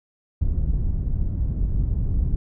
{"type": "low-pass noise", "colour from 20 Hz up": "pink", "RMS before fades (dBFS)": -22, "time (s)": [0.41, 2.36], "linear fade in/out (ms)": 2, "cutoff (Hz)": 110, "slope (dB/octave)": 12, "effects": []}